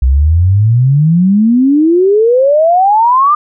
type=exponential sweep; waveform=sine; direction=up; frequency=61.74 to 1221 Hz; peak=-5 dBFS; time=0.02-3.35 s; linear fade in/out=5 ms; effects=none